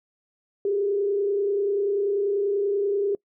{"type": "tone with frequency modulation", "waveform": "sine", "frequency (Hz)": 402.7, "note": "G4", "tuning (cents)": 47, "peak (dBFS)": -21, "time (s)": [0.65, 3.15], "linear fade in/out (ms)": 2, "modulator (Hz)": 30.3, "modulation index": 0.58, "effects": ["noise-tail reverb RT60 0.1 s tail -24 dB re dry"]}